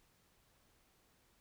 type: silence
effects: pink hiss -72 dBFS RMS until 1.4 s